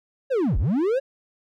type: linear two-way sweep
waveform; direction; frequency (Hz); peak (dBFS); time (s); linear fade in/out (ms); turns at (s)
triangle; down then up; 563 to 32.99 to 563; -17; 0.3-1; 20; 0.58
effects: none

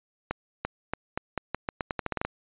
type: accelerating click train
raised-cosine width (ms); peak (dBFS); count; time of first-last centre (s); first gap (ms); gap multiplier
0.5; -13; 15; 0.31-2.25; 340; 0.84
effects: resampled to 8000 Hz

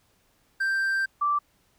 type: tone pair in turn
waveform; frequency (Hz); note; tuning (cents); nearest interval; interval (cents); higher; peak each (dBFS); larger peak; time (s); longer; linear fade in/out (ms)
triangle / sine; 1572 / 1168.7; G6 / D6; +4 / -9; perfect fourth; 513; first; -21; neither; 0.6-1.06 / 1.21-1.39; first; 10
effects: pink hiss -66 dBFS RMS until 1.78 s

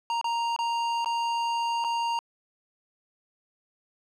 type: tone with dropouts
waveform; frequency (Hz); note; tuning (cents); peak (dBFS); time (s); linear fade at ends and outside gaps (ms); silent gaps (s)
square; 932.3; A#5; 0; -26; 0.1-2.19; 1; 0.213-0.243 / 0.563-0.589 / 1.046-1.059 / 1.841-1.846
effects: low-pass 5000 Hz 12 dB/octave + 10-bit

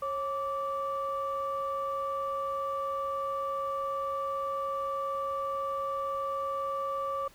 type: tone pair together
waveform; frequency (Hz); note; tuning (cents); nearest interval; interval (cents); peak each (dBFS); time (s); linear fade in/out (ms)
sine; 546.3 / 1164; C#5 / D6; -25 / -16; octave + minor second; 1309; -33 / -31; 0.02-7.28; 5
effects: tanh soft clip ceiling -24 dBFS + pink hiss -58 dBFS RMS until 7.34 s

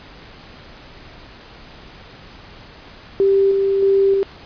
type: tone with tremolo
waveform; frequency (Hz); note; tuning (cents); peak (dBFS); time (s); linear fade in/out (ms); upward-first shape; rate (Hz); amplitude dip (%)
sine; 392; G4; 0; -11; 3.2-4.23; 0; square; 1.6; 30
effects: pink hiss -41 dBFS RMS until 4.45 s + resampled to 11025 Hz

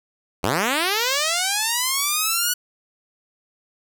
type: linear sweep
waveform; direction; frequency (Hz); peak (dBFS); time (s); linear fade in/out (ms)
5% pulse; up; 78 to 1480; -8; 0.43-2.54; 10
effects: none

